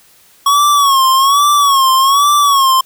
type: tone with vibrato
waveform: square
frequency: 1109 Hz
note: C#6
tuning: in tune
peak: -8 dBFS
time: 0.46-2.81 s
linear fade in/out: 5 ms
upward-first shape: sine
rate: 1.2 Hz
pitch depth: 95 cents each way
effects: white hiss -47 dBFS RMS until 2.85 s